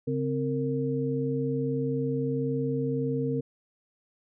sine tone cluster, 138.5 / 260.2 / 460.5 Hz, C#3 / C4 / A#4, -1 / -9 / -21 cents, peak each -30 dBFS, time 0.07-3.41 s, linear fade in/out 10 ms, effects none

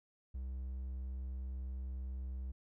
triangle tone, 64.5 Hz, C2, 24 cents flat, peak -37 dBFS, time 0.34-2.52 s, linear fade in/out 10 ms, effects none

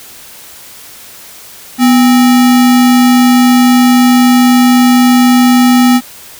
sine tone with sample-and-hold, 246.9 Hz, B3, in tune, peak -3 dBFS, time 1.78-6.01 s, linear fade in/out 50 ms, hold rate 1050 Hz, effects white hiss -33 dBFS RMS until 6.39 s

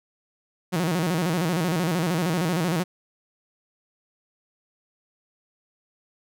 sawtooth tone with vibrato, 170.1 Hz, F3, 45 cents flat, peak -18 dBFS, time 0.72-2.84 s, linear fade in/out 20 ms, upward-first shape square, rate 13 Hz, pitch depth 120 cents each way, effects none

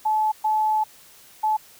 sine tone bursts at uneven times, 863 Hz, A5, 34 cents flat, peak -18 dBFS, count 3, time 0.05-0.32 / 0.44-0.84 / 1.43-1.57 s, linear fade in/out 10 ms, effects white hiss -50 dBFS RMS until 1.79 s

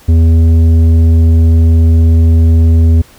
sine tone with tanh clipping, 81.9 Hz, E2, 11 cents flat, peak -5 dBFS, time 0.08-3.02 s, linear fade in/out 10 ms, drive 9 dB, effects pink hiss -41 dBFS RMS until 3.18 s

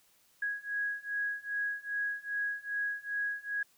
sine beating tone pair, 1656 / 1658.5 Hz, G#6 / G#6, -5 / -3 cents, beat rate 2.5 Hz, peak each -36 / -35 dBFS, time 0.42-3.63 s, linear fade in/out 5 ms, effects white hiss -67 dBFS RMS until 3.77 s

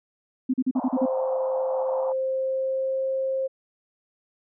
sine tone bursts, 257.9 Hz, C4, 25 cents flat, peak -19 dBFS, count 7, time 0.49-1.06 s, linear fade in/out 10 ms, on 48 ms, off 39 ms
white band-pass noise, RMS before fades -34 dBFS, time 0.75-2.13 s, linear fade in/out 10 ms, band 590 to 960 Hz, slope 48 dB/octave
sine tone with pitch glide, 523.3 to 530.9 Hz, C5 to C5, 0 to +25 cents, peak -23 dBFS, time 0.96-3.48 s, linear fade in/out 20 ms, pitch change +25 cents, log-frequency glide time 1.76-3.06 s
effects none

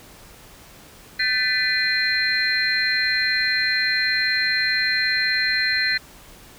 sine tone cluster, 1536 / 1761 / 2000 / 2431 / 4150 Hz, G6 / A6 / B6 / D#7 / C8, -36 / +1 / +21 / -41 / -15 cents, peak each -27 / -25 / -23 / -31 / -23 dBFS, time 1.19-5.98 s, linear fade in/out 10 ms, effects pink hiss -46 dBFS RMS until 6.58 s

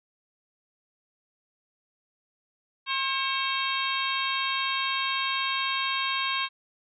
harmonic tone with a mistuned harmonic, 536 Hz, C5, 42 cents sharp, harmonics 2 / 3 / 4 / 5 / 6 / 7 / 8, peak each -30 / -35 / -34 / -33 / -34 / -35 / -38 dBFS, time 2.86-6.49 s, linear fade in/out 50 ms, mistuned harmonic 4, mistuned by +72 cents, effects none

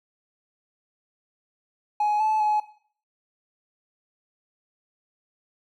triangle tone with pitch steps, 839 / 866 / 847 Hz, G#5 / A5 / G#5, +17 / -28 / +34 cents, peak -17 dBFS, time 2-2.6 s, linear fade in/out 5 ms, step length 200 ms, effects noise-tail reverb RT60 0.5 s tail -17 dB re dry + tanh soft clip ceiling -15 dBFS

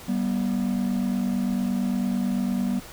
triangle tone pair together, 193.02 / 241.9 Hz, G3 / B3, -27 / -36 cents, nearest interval major third, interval 391 cents, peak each -22 dBFS, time 0.08-2.8 s, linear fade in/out 10 ms, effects tanh soft clip ceiling -17 dBFS + pink hiss -43 dBFS RMS until 2.92 s

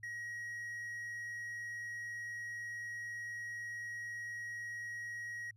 triangle tone, 1898 Hz, A#6, 31 cents sharp, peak -39 dBFS, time 0.03-5.51 s, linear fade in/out 5 ms, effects added 107 Hz sine -60 dBFS peak until 5.56 s + resampled to 32000 Hz

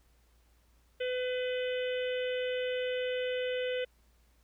harmonic tone, 503 Hz, B4, 32 cents sharp, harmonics 1 / 3 / 4 / 5 / 6 / 7, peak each -31 / -43 / -44 / -45 / -43 / -49 dBFS, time 1-3.85 s, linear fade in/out 10 ms, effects added 58 Hz sine -64 dBFS peak until 4.43 s + pink hiss -71 dBFS RMS until 4.43 s

